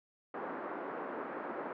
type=band-pass noise; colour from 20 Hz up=pink; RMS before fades=-41 dBFS; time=0.34-1.73 s; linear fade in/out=2 ms; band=270 to 1500 Hz; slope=24 dB/octave; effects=none